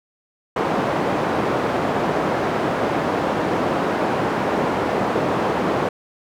white band-pass noise, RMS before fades -21 dBFS, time 0.56-5.89 s, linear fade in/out 5 ms, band 140 to 790 Hz, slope 12 dB/octave, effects none

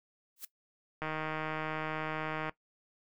blue noise with exponential growth, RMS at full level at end -36 dBFS, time 0.36-0.45 s, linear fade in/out 5 ms, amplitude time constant 18 ms
click train, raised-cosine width 0.5 ms, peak -21 dBFS, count 231, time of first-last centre 1.02-2.494 s, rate 156 Hz
effects noise-tail reverb RT60 0.1 s tail -18 dB re dry

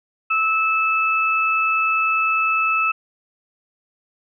sine tone pair together, 1305.1 / 2620 Hz, E6 / E7, -18 / -11 cents, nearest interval octave, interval 1207 cents, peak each -19 dBFS, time 0.3-2.92 s, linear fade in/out 10 ms, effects none

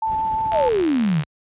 sine tone with vibrato, 880 Hz, A5, in tune, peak -19 dBFS, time 0.02-0.69 s, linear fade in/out 5 ms, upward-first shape sine, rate 5.7 Hz, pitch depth 12 cents each way
brown noise with tremolo, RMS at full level -32 dBFS, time 0.05-0.86 s, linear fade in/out 50 ms, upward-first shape square, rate 15 Hz, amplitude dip 35%
sine exponential sweep, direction down, 712 to 138.59 Hz, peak -16 dBFS, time 0.51-1.24 s, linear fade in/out 50 ms
click train, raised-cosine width 0.3 ms, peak -15 dBFS, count 55, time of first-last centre 0.52-1.235 s, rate 75.5 Hz
effects high-pass 60 Hz 12 dB/octave + resampled to 8000 Hz

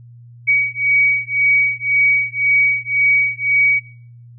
sine beating tone pair, 2260 / 2261.9 Hz, C#7 / C#7, +33 / +34 cents, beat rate 1.9 Hz, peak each -16 dBFS, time 0.47-3.8 s, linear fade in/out 20 ms, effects noise-tail reverb RT60 0.5 s tail -18 dB re dry + added 119 Hz sine -38 dBFS peak until 4.38 s

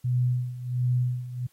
sine tone with tremolo, 124.4 Hz, B2, 13 cents sharp, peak -20 dBFS, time 0.04-1.47 s, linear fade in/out 10 ms, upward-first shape sine, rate 1.4 Hz, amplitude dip 80%, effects white hiss -65 dBFS RMS until 1.52 s + AAC 48 kbps

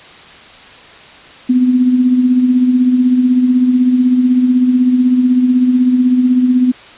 sine tone with tremolo, 251.3 Hz, B3, 30 cents sharp, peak -5 dBFS, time 1.49-6.72 s, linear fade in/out 10 ms, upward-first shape triangle, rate 16 Hz, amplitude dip 55%, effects white hiss -37 dBFS RMS until 6.97 s + resampled to 8000 Hz

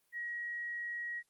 sine tone, 1901 Hz, A#6, 33 cents sharp, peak -37 dBFS, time 0.12-1.23 s, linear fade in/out 50 ms, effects white hiss -75 dBFS RMS until 1.29 s + Opus 24 kbps

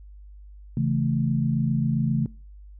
sine chord, A major, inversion first, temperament just, 137.5 / 165 / 220 Hz, C#3 / E3 / A3, -14 / +2 / 0 cents, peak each -23 / -27 / -26 dBFS, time 0.77-2.26 s, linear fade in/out 2 ms, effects noise-tail reverb RT60 0.4 s tail -23 dB re dry + added 50 Hz sine -42 dBFS peak until 2.79 s

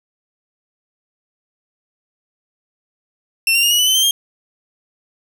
sawtooth tone with pitch steps, 2700 / 2768 / 2838 / 2909 / 2982 / 3057 / 3134 / 3213 Hz, E7 / F7 / F7 / F#7 / F#7 / G7 / G7 / G7, +41 / -16 / +27 / -30 / +13 / -44 / -1 / +42 cents, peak -9 dBFS, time 3.47-4.11 s, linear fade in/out 2 ms, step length 80 ms, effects none

